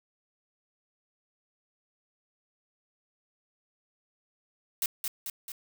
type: noise with echo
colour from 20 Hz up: blue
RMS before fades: -28 dBFS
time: 4.82-4.86 s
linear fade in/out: 2 ms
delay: 220 ms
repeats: 3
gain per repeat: -4 dB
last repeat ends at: 5.52 s
effects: none